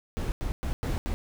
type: noise bursts at uneven times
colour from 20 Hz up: brown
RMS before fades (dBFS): -29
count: 5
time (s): 0.17-0.32 / 0.41-0.52 / 0.63-0.73 / 0.83-0.98 / 1.06-1.14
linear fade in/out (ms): 0
effects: none